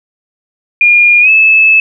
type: tone with pitch glide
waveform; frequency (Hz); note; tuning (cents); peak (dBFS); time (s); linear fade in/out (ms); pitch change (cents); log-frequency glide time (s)
sine; 2420 to 2609; D#7 to E7; -49 to -18; -3; 0.81-1.8; 2; +131; 1.21-1.3
effects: none